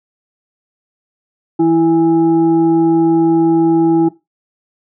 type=tone with frequency modulation; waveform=sine; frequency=329.6 Hz; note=E4; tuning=in tune; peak=-8 dBFS; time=1.59-4.09 s; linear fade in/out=10 ms; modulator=493 Hz; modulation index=0.47; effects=noise-tail reverb RT60 0.2 s tail -17 dB re dry